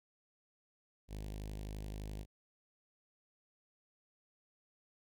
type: tone with notch filter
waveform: sawtooth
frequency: 51.7 Hz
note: G#1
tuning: 7 cents flat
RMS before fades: -44 dBFS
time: 1.08-2.26 s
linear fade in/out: 50 ms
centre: 1300 Hz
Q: 0.78
effects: none